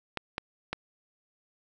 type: clicks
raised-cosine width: 0.3 ms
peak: -15 dBFS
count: 3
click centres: 0.173 / 0.381 / 0.73 s
effects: none